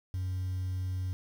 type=tone; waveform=sine; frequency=92.5 Hz; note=F#2; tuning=in tune; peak=-28 dBFS; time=0.14-1.13 s; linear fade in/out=0 ms; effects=tanh soft clip ceiling -30 dBFS + 9-bit